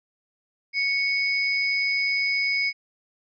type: tone pair together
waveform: sine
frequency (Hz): 2217 / 4994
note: C#7 / D#8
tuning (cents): 0 / +6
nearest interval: octave + major second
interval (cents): 1406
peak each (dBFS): -22 / -28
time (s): 0.73-2.73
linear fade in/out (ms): 50
effects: none